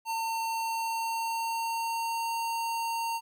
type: tone with pitch glide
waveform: square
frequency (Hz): 906 to 918.6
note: A#5 to A#5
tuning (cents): -50 to -26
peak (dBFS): -30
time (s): 0.05-3.21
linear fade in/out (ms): 50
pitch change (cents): +24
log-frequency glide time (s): 0.51-2.34
effects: 12-bit